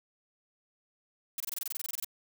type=noise bursts; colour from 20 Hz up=blue; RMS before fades=-35 dBFS; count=15; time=1.38-2.046 s; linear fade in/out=2 ms; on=22 ms; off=24 ms; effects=none